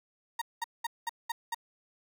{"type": "tone bursts", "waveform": "35% pulse", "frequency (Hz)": 932.3, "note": "A#5", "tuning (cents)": 0, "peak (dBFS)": -29, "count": 6, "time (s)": [0.39, 1.546], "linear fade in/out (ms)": 5, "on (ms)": 26, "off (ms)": 200, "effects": []}